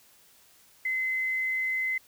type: tone with quantisation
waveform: sine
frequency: 2050 Hz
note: C7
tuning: 36 cents flat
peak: -26 dBFS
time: 0.85-1.98 s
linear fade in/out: 5 ms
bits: 9
effects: white hiss -59 dBFS RMS until 2.07 s